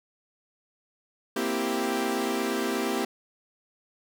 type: chord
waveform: sawtooth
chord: C dominant seventh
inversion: third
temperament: equal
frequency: 233.1 / 261.6 / 329.6 / 392 Hz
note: Bb3 / C4 / E4 / G4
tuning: 0 / 0 / 0 / 0 cents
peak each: -28 / -28 / -29 / -26 dBFS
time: 1.36-3.05 s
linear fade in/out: 5 ms
effects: none